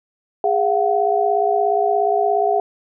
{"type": "tone cluster", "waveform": "sine", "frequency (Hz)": [410.2, 688, 745], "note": ["G#4", "F5", "F#5"], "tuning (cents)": [-21, -26, 12], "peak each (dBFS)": -19, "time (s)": [0.44, 2.6], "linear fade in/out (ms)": 2, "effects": []}